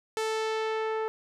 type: tone with low-pass filter sweep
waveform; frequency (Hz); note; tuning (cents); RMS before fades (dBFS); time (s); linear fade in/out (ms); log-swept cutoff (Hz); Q
sawtooth; 440; A4; 0; -30; 0.17-1.08; 0; 9700 to 1400; 0.8
effects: none